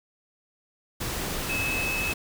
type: tone in noise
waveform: sine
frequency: 2591 Hz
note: E7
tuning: 30 cents flat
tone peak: -27 dBFS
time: 1.49-2.13 s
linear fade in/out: 10 ms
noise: pink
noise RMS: -31 dBFS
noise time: 1-2.14 s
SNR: +1 dB
effects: none